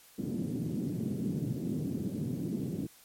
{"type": "band-pass noise", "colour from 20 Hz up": "white", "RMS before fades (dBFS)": -34, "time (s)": [0.18, 2.87], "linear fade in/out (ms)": 10, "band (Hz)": [120, 280], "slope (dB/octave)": 24, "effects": ["white hiss -58 dBFS RMS until 3.04 s", "MP3 64 kbps"]}